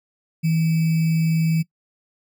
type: tone with sample-and-hold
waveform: sine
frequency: 162.1 Hz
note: E3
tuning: 29 cents flat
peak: -16 dBFS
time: 0.43-1.63 s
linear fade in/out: 20 ms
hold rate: 2450 Hz
effects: noise-tail reverb RT60 0.1 s tail -22 dB re dry